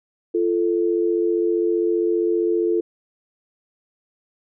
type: tone pair together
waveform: sine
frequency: 344.6 / 439.8 Hz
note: F4 / A4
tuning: -23 / -1 cents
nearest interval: major third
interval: 422 cents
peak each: -19 / -21 dBFS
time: 0.34-2.81 s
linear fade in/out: 10 ms
effects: none